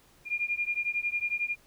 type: beating tone pair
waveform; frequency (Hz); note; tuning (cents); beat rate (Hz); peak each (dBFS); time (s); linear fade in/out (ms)
sine; 2408 / 2419; D7 / D#7; +43 / -49; 11; -31; 0.25-1.56; 50
effects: pink hiss -61 dBFS RMS until 1.66 s